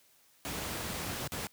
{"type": "noise with dropouts", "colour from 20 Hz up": "pink", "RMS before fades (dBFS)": -37, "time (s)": [0.45, 1.47], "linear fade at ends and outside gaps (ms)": 0, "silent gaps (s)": [[0.936, 0.939], [1.275, 1.32]], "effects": ["white hiss -65 dBFS RMS until 1.52 s", "high-pass 60 Hz 12 dB/octave"]}